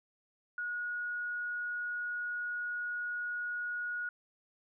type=tone; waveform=sine; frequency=1450 Hz; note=F#6; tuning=35 cents flat; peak=-34 dBFS; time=0.58-4.09 s; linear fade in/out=2 ms; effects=none